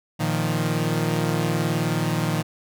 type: chord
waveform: sawtooth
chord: Bb suspended fourth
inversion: none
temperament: equal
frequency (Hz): 116.54 / 155.56 / 174.61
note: Bb2 / Eb3 / F3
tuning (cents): 0 / 0 / 0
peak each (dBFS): -23 / -20 / -23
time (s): 0.19-2.43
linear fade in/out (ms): 20
effects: none